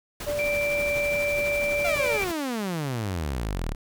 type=noise with tremolo; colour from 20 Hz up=pink; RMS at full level=-34 dBFS; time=0.2-2.32 s; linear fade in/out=5 ms; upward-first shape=triangle; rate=12 Hz; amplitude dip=40%
type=tone with pitch glide; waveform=sine; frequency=585 to 581 Hz; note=D5 to D5; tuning=-7 to -19 cents; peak=-25 dBFS; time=0.26-2.18 s; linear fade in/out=20 ms; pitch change=-12 cents; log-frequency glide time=0.44-0.57 s
type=tone; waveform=sine; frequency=2349 Hz; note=D7; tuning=in tune; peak=-26 dBFS; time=0.39-2.24 s; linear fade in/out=0 ms
type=exponential sweep; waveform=sawtooth; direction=down; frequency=716 to 34.03 Hz; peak=-23 dBFS; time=1.84-3.75 s; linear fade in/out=10 ms
effects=none